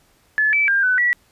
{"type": "tone with pitch steps", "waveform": "sine", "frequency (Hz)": [1724, 2312, 1599, 1503, 1941], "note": ["A6", "D7", "G6", "F#6", "B6"], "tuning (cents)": [-36, -28, 34, 27, -31], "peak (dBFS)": -14, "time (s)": [0.38, 1.13], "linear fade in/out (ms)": 0, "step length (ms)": 150, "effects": ["pink hiss -58 dBFS RMS until 1.31 s", "resampled to 32000 Hz"]}